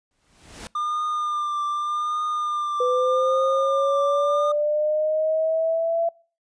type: noise with exponential growth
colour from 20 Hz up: pink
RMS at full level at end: -34 dBFS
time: 0.11-0.67 s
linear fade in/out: 0 ms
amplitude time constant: 120 ms
type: tone with vibrato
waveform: triangle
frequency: 1201 Hz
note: D6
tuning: 38 cents sharp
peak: -21 dBFS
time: 0.75-4.52 s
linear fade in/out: 5 ms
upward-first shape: triangle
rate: 0.84 Hz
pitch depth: 35 cents each way
type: linear sweep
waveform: sine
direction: up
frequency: 496 to 674 Hz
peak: -19 dBFS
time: 2.8-6.09 s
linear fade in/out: 5 ms
effects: noise-tail reverb RT60 0.4 s tail -24 dB re dry + resampled to 22050 Hz